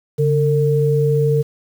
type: tone pair together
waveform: sine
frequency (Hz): 142.53 / 453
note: C#3 / A#4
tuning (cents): +49 / -50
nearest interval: octave + minor sixth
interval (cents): 2001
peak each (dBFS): -15 / -16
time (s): 0.18-1.43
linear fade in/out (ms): 20
effects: 7-bit